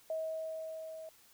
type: tone with level ramp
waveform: sine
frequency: 639 Hz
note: D#5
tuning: 46 cents sharp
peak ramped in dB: -33 to -44 dBFS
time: 0.1-1.09 s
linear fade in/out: 2 ms
effects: white hiss -63 dBFS RMS until 1.33 s